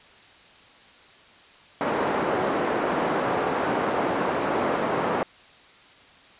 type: band-pass noise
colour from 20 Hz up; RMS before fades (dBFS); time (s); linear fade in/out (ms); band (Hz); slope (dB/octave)
pink; -25; 1.81-5.23; 0; 310 to 1200; 12
effects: white hiss -51 dBFS RMS until 6.39 s + resampled to 8000 Hz